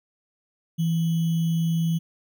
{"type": "tone with sample-and-hold", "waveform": "sine", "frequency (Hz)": 164.81, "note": "E3", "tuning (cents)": 0, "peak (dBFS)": -20, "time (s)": [0.78, 1.99], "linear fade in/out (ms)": 20, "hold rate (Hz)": 3150, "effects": []}